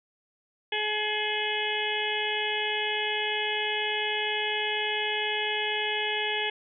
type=harmonic tone with a mistuned harmonic; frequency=424.2 Hz; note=G#4; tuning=37 cents sharp; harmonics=1 / 2 / 4 / 5 / 6 / 7 / 8; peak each=-34 / -34 / -34 / -34 / -34 / -34 / -34 dBFS; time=0.72-6.5 s; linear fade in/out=5 ms; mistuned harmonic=8; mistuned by=-27 cents; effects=none

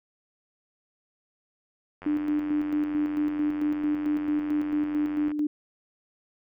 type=click train; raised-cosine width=0.5 ms; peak=-27 dBFS; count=299; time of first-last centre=2.02-5.316 s; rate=90.4 Hz
type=tone with tremolo; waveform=sine; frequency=298.1 Hz; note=D4; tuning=26 cents sharp; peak=-22 dBFS; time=2.06-5.47 s; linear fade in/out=5 ms; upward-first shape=square; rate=4.5 Hz; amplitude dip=45%
effects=none

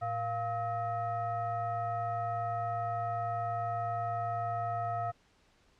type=tone with frequency modulation; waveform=sine; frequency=698.5 Hz; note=F5; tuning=in tune; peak=-31 dBFS; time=0.01-5.12 s; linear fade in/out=20 ms; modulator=587 Hz; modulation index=0.88; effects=pink hiss -67 dBFS RMS until 5.79 s + low-pass 6000 Hz 12 dB/octave

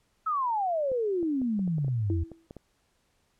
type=exponential sweep; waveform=sine; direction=down; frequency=1318.5 to 79.7 Hz; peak=-25 dBFS; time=0.26-2.24 s; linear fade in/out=10 ms
type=clicks; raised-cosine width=2 ms; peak=-29 dBFS; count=11; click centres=0.917 / 1.229 / 1.417 / 1.593 / 1.677 / 1.783 / 1.846 / 1.882 / 2.317 / 2.509 / 2.567 s
type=tone with exponential decay; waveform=sine; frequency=329.6 Hz; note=E4; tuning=in tune; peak=-26 dBFS; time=2.1-2.47 s; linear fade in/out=1 ms; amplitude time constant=79 ms
effects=pink hiss -71 dBFS RMS until 3.39 s + low-pass 11000 Hz 12 dB/octave

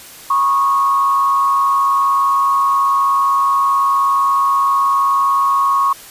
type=tone with frequency modulation; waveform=sine; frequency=1100 Hz; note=C#6; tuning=14 cents flat; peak=-11 dBFS; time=0.3-5.93 s; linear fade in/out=5 ms; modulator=121 Hz; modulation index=0.54; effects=white hiss -37 dBFS RMS until 6.1 s + resampled to 32000 Hz

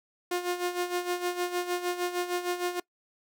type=tone with tremolo; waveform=sawtooth; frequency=355.5 Hz; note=F4; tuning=31 cents sharp; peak=-22 dBFS; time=0.31-2.8 s; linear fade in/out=5 ms; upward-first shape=sine; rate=6.5 Hz; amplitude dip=70%; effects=noise-tail reverb RT60 0.1 s tail -23 dB re dry

